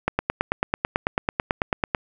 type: click train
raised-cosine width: 0.5 ms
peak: -5 dBFS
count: 18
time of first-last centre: 0.08-1.948 s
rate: 9.1 Hz
effects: none